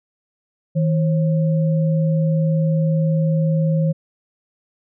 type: tone pair together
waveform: sine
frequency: 160 / 538.2 Hz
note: D#3 / C5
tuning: +49 / +49 cents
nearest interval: octave + major sixth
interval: 2100 cents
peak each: -15 / -25 dBFS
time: 0.75-3.93 s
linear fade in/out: 20 ms
effects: none